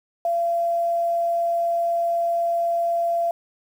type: tone with quantisation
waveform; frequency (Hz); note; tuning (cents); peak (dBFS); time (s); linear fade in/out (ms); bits
sine; 682; F5; -41; -19; 0.25-3.31; 2; 8
effects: none